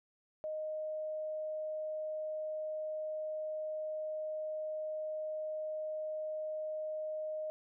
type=tone; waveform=sine; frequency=620 Hz; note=D#5; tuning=6 cents flat; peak=-36 dBFS; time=0.44-7.5 s; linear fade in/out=0 ms; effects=none